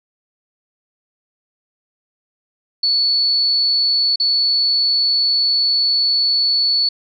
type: tone with dropouts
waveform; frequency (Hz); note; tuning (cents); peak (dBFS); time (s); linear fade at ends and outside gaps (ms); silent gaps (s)
sine; 4435; C#8; 0; -13; 2.83-6.89; 5; 4.159-4.199
effects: none